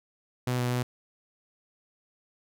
sawtooth tone with pitch steps, 124.9 / 123 / 123.9 Hz, B2 / B2 / B2, +20 / -7 / +6 cents, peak -22 dBFS, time 0.47-0.83 s, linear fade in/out 5 ms, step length 120 ms, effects none

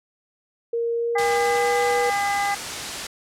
sine tone with pitch glide, 466.2 to 483.2 Hz, A#4 to B4, 0 to -38 cents, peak -21 dBFS, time 0.73-2.1 s, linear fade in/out 5 ms, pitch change +62 cents, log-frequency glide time 0.94-1.82 s
harmonic tone, 403.2 Hz, G4, 49 cents sharp, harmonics 2 / 3 / 4 / 5, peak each -22 / -31 / -34 / -27 dBFS, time 1.15-2.55 s, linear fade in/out 10 ms
white low-pass noise, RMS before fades -33 dBFS, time 1.18-3.07 s, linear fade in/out 5 ms, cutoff 7900 Hz, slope 12 dB/octave
effects low-pass 12000 Hz 12 dB/octave

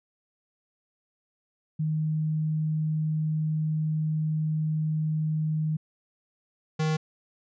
sine / square tone pair in turn, 155.56 / 156.38 Hz, D#3 / D#3, 0 / +9 cents, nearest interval unison, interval 9 cents, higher second, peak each -24 dBFS, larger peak neither, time 1.79-5.77 / 6.79-6.97 s, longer first, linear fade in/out 10 ms, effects resampled to 16000 Hz

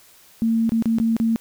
sine tone with dropouts, 226.8 Hz, A#3, 47 cents flat, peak -16 dBFS, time 0.42-1.36 s, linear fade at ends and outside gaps 0 ms, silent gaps 0.693-0.72 / 0.824-0.857 / 0.985-1 / 1.166-1.2 s, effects white hiss -51 dBFS RMS until 1.4 s

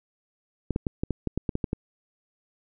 clicks, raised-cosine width 3 ms, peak -13 dBFS, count 11, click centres 0.707 / 0.761 / 0.868 / 1.035 / 1.107 / 1.273 / 1.376 / 1.492 / 1.554 / 1.642 / 1.731 s, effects none

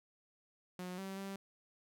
sawtooth tone with pitch steps, 181.2 / 192.9 / 195.4 Hz, F#3 / G3 / G3, -36 / -28 / -5 cents, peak -38 dBFS, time 0.79-1.36 s, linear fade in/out 2 ms, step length 190 ms, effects none

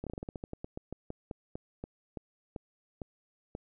slowing click train, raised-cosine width 2 ms, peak -25 dBFS, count 21, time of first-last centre 0.04-3.551 s, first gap 27 ms, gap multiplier 1.17, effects none

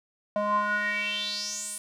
square tone with band-pass filter sweep, 207.7 Hz, G#3, in tune, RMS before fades -29 dBFS, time 0.36-1.78 s, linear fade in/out 0 ms, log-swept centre 730 to 9800 Hz, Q 6.1, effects none

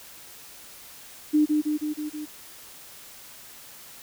sine tone with echo, 302.1 Hz, D4, 49 cents sharp, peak -16 dBFS, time 1.33-1.46 s, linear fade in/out 20 ms, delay 160 ms, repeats 5, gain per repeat -3 dB, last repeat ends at 2.26 s, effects white hiss -46 dBFS RMS until 4.02 s

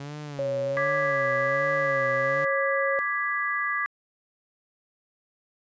sawtooth tone with vibrato, 138.59 Hz, C#3, in tune, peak -31 dBFS, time 0-2.45 s, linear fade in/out 5 ms, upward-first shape sine, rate 1.3 Hz, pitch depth 140 cents each way
sine tone with pitch glide, 554.4 to 548.3 Hz, C#5 to C#5, 0 to -19 cents, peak -25 dBFS, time 0.39-2.99 s, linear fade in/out 0 ms, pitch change -19 cents, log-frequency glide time 1.57-2.01 s
sine chord, G# diminished, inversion second, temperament equal, 1174.7 / 1661.2 / 1975.5 Hz, D6 / G#6 / B6, 0 / 0 / 0 cents, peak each -29 dBFS, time 0.77-3.86 s, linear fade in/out 0 ms
effects resampled to 16000 Hz

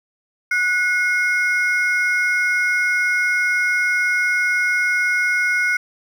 triangle ring-modulated tone, 1811 Hz, A6, 49 cents sharp, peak -11 dBFS, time 0.51-5.77 s, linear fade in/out 5 ms, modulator 342 Hz, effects none

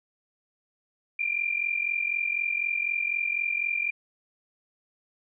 sine tone pair together, 2364 / 2408 Hz, D7 / D7, +11 / +43 cents, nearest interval unison, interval 32 cents, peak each -28 dBFS, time 1.19-3.91 s, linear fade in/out 5 ms, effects none

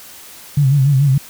sine tone with vibrato, 138.3 Hz, C#3, 4 cents flat, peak -9 dBFS, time 0.57-1.18 s, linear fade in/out 5 ms, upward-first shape sine, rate 6.9 Hz, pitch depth 99 cents each way, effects white hiss -38 dBFS RMS until 1.29 s

